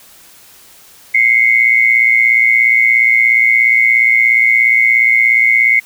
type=tone pair together; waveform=sine; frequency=2075 / 2192 Hz; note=C7 / C#7; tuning=-15 / -20 cents; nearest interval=minor second; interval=95 cents; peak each=-10 dBFS; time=1.14-5.8 s; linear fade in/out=10 ms; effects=white hiss -42 dBFS RMS until 5.85 s